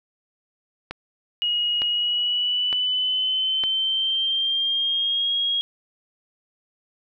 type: click train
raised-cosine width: 0.3 ms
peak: -14 dBFS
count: 4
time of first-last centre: 0.91-3.637 s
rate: 1.1 Hz
type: tone with pitch glide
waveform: sine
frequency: 2890 to 3282 Hz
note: F#7 to G#7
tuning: -41 to -21 cents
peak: -20 dBFS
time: 1.42-5.61 s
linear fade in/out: 0 ms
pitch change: +220 cents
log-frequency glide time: 1.88-5.33 s
effects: none